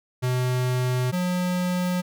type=tone pair in turn; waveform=square; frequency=126.2 / 180.13 Hz; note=B2 / F#3; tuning=+38 / -46 cents; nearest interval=tritone; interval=616 cents; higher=second; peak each=-22 / -23 dBFS; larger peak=first; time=0.22-1.12 / 1.12-2.02 s; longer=neither; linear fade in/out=20 ms; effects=none